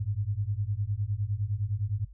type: beating tone pair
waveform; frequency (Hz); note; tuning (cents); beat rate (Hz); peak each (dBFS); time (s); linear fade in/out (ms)
sine; 98 / 107.8; G2 / A2; 0 / -35; 9.8; -31; 0-2.05; 10
effects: noise-tail reverb RT60 0.1 s tail -18 dB re dry + added 50 Hz sine -46 dBFS peak until 2.13 s